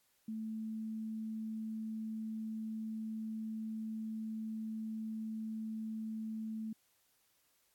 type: tone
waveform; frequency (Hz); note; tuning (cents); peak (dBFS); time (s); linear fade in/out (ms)
sine; 220; A3; 0; -38; 0.28-6.73; 5
effects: white hiss -74 dBFS RMS until 7.74 s + AAC 64 kbps